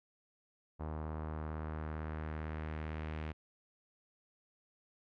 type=tone with low-pass filter sweep; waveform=sawtooth; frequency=77.78 Hz; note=D#2; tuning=in tune; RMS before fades=-41 dBFS; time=0.79-3.33 s; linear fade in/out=20 ms; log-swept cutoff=1000 to 2500 Hz; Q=1.6; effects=none